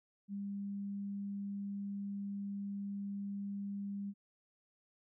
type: tone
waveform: sine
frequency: 200.2 Hz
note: G3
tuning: 37 cents sharp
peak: -38 dBFS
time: 0.28-4.14 s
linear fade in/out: 50 ms
effects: none